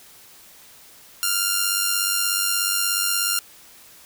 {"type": "tone with amplitude modulation", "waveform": "5% pulse", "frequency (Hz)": 1396.9, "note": "F6", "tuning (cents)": 0, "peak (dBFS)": -6, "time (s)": [1.23, 3.39], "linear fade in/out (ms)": 0, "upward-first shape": "sine", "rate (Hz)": 96.7, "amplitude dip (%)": 45, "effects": ["white hiss -48 dBFS RMS until 4.05 s"]}